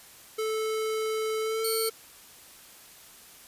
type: tone with pitch glide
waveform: square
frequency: 437.5 to 446.7 Hz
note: A4 to A4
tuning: -10 to +26 cents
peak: -28 dBFS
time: 0.38-1.9 s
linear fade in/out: 10 ms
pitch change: +36 cents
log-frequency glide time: 1.41-1.64 s
type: tone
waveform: 10% pulse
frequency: 4424 Hz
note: C#8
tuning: 4 cents flat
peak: -22 dBFS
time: 1.64-1.89 s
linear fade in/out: 5 ms
effects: white hiss -51 dBFS RMS until 3.47 s + resampled to 32000 Hz